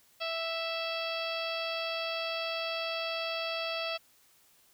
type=harmonic tone with a mistuned harmonic; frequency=659.3 Hz; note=E5; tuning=in tune; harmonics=1 / 2 / 3 / 4 / 5 / 6 / 7 / 8; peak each=-36 / -40 / -46 / -38 / -40 / -47 / -42 / -47 dBFS; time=0.2-3.98 s; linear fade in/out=20 ms; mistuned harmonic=7; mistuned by=-15 cents; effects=white hiss -64 dBFS RMS until 4.73 s